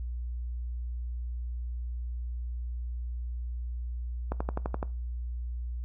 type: click train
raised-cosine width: 1 ms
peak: -17 dBFS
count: 7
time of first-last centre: 4.32-4.828 s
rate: 11.8 Hz
effects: noise-tail reverb RT60 0.3 s tail -20 dB re dry + added 60 Hz sine -32 dBFS peak until 5.84 s